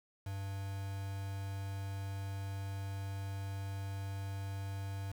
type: tone with quantisation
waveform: triangle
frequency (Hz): 98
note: G2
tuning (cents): 0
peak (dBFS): -36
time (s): 0.26-5.12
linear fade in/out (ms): 5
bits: 8
effects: none